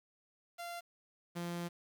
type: tone pair in turn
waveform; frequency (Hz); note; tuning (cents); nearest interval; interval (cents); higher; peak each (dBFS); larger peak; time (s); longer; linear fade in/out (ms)
sawtooth; 691 / 172.75; F5 / F3; -19 / -19; 2 octaves; 2400; first; -38 / -34; second; 0.58-0.81 / 1.35-1.69; second; 20
effects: 10-bit